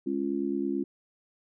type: chord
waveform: sine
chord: Db major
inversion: second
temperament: just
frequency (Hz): 207.9 / 277.2 / 346.5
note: Ab3 / Db4 / F4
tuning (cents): +2 / 0 / -14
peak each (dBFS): -34 / -30 / -31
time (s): 0.06-0.84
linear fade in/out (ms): 10
effects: none